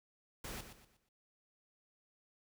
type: noise with echo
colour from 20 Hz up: pink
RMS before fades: -45 dBFS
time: 0.44-0.61 s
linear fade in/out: 5 ms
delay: 120 ms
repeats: 4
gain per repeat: -9 dB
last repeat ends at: 1.09 s
effects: none